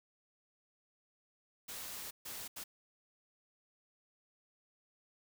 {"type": "noise bursts at uneven times", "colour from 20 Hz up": "white", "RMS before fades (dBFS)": -45, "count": 3, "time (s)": [[1.68, 2.11], [2.25, 2.48], [2.56, 2.64]], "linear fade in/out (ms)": 10, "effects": []}